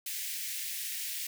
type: high-pass noise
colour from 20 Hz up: white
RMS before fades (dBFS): -37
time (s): 0.06-1.27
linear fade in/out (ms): 5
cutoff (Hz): 1800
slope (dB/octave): 48
effects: none